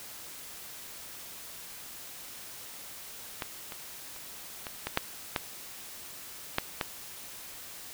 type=clicks; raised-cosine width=0.3 ms; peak=-16 / -23 / -30 / -20 / -15 / -8 / -11 / -9 / -12 dBFS; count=9; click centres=3.422 / 3.722 / 4.163 / 4.668 / 4.87 / 4.974 / 5.362 / 6.584 / 6.812 s; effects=white hiss -45 dBFS RMS until 7.93 s